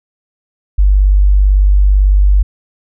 sine tone, 49 Hz, G1, in tune, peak -5 dBFS, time 0.78-2.43 s, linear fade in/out 10 ms, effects none

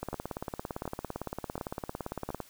two click trains, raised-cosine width 1 ms, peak -20 / -21 dBFS, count 43 / 4, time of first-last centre 0.03-2.403 / 0.13-2.304 s, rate 17.7 / 1.38 Hz, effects white hiss -57 dBFS RMS until 2.49 s

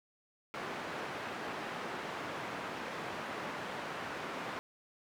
white band-pass noise, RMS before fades -41 dBFS, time 0.54-4.59 s, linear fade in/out 0 ms, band 150 to 1500 Hz, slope 12 dB/octave, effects none

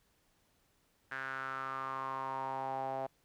sawtooth tone with band-pass filter sweep, 133.4 Hz, C3, 34 cents sharp, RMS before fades -39 dBFS, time 1.11-3.07 s, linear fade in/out 10 ms, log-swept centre 1600 to 710 Hz, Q 5.9, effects pink hiss -73 dBFS RMS until 3.24 s

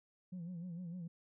sine tone with vibrato, 174.61 Hz, F3, in tune, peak -40 dBFS, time 0.32-1.08 s, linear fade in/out 10 ms, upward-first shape sine, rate 6.6 Hz, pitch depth 94 cents each way, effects tanh soft clip ceiling -40 dBFS

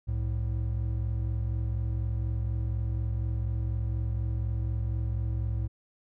triangle tone pair together, 64.69 / 108.8 Hz, C2 / A2, -19 / -19 cents, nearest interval major sixth, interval 900 cents, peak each -28 dBFS, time 0.07-5.68 s, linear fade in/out 20 ms, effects none

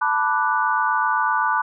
sine chord, B minor seventh, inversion third, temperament equal, 880 / 987.8 / 1174.7 / 1480 Hz, A5 / B5 / D6 / F#6, 0 / 0 / 0 / 0 cents, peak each -23 dBFS, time 0.01-1.62 s, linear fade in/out 10 ms, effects none

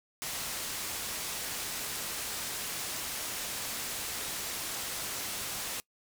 white low-pass noise, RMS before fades -37 dBFS, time 0.22-5.8 s, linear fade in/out 0 ms, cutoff 12000 Hz, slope 12 dB/octave, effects noise-tail reverb RT60 0.1 s tail -23 dB re dry

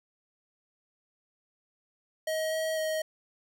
square tone with pitch steps, 632 / 637 / 629 Hz, D#5 / D#5 / D#5, +27 / +41 / +19 cents, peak -29 dBFS, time 2.27-3.02 s, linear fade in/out 5 ms, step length 250 ms, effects none

